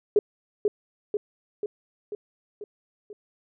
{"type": "tone with echo", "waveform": "sine", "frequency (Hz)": 415.3, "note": "G#4", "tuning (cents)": 0, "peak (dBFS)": -14, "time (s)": [0.16, 0.19], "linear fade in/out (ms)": 2, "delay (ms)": 490, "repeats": 6, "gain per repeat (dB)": -4, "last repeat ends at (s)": 3.13, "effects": []}